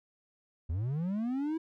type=linear sweep; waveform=triangle; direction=up; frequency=73.5 to 329.6 Hz; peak=-28 dBFS; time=0.69-1.58 s; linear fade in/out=10 ms; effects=none